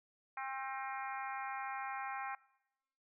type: harmonic tone with a mistuned harmonic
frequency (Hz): 267.3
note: C4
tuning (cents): +37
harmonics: 3 / 4 / 5 / 6 / 7 / 8 / 9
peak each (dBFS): -43 / -45 / -47 / -49 / -50 / -51 / -52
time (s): 0.37-2.35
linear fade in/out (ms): 2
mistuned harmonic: 6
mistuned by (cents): -33
effects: noise-tail reverb RT60 0.9 s tail -22 dB re dry